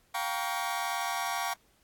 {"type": "chord", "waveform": "sawtooth", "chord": "G half-diminished seventh", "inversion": "third", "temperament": "just", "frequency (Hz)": [705.6, 784, 940.8, 1128.9], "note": ["F5", "G5", "Bb5", "Db6"], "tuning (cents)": [18, 0, 16, 31], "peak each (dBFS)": -32, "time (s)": [0.14, 1.54], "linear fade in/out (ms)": 10, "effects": ["pink hiss -67 dBFS RMS until 1.83 s", "AAC 64 kbps"]}